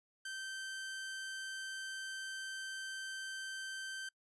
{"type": "tone", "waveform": "sawtooth", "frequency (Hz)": 1554, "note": "G6", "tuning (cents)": -16, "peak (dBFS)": -38, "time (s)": [0.25, 4.09], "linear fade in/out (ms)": 5, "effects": ["noise-tail reverb RT60 0.1 s tail -26 dB re dry", "resampled to 24000 Hz"]}